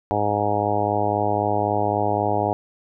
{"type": "harmonic tone", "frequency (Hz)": 103.83, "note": "G#2", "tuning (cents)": 0, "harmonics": [1, 2, 3, 4, 5, 6, 7, 8, 9], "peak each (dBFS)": [-28, -32, -29, -28, -29, -27, -25, -25, -31], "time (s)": [0.11, 2.53], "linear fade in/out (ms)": 0, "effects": []}